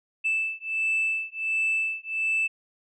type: beating tone pair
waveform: sine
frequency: 2637 / 2638.4 Hz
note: E7 / E7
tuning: 0 / +1 cents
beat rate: 1.4 Hz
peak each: -26 dBFS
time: 0.24-2.48 s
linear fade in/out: 20 ms
effects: tanh soft clip ceiling -19 dBFS